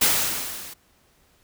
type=noise with level ramp; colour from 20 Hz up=white; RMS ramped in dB=-17 to -40 dBFS; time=0.01-0.74 s; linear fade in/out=10 ms; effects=pink hiss -61 dBFS RMS until 1.43 s